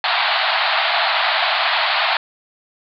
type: band-pass noise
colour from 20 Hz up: pink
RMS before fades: -18 dBFS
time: 0.04-2.17 s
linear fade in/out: 2 ms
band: 640 to 4500 Hz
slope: 96 dB/octave
effects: none